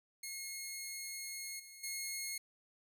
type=tone with level steps; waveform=10% pulse; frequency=2161 Hz; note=C#7; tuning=45 cents flat; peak=-33 / -43 / -30 dBFS; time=0.23-2.38 s; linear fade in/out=5 ms; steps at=1.59 / 1.83 s; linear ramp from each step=10 ms; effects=none